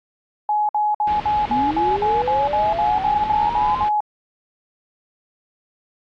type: tone bursts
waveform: sine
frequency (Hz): 842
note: G#5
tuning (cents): +24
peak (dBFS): -16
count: 14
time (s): 0.49-4.005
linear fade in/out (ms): 2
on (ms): 200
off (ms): 55
type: low-pass noise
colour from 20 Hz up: pink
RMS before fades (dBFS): -33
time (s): 1.07-3.89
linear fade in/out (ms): 5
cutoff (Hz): 3600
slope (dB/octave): 24
type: linear sweep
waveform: sine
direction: up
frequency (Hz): 226.9 to 1060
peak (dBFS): -22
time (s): 1.49-3.85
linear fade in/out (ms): 20
effects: AAC 48 kbps